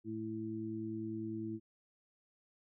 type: harmonic tone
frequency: 110 Hz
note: A2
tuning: in tune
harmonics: 1 / 2 / 3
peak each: -46 / -43 / -40 dBFS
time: 0.04-1.6 s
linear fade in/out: 50 ms
effects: none